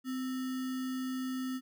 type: tone with sample-and-hold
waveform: sine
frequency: 258 Hz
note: C4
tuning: 24 cents flat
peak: -33 dBFS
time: 0.04-1.61 s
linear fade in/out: 50 ms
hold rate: 1575 Hz
effects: none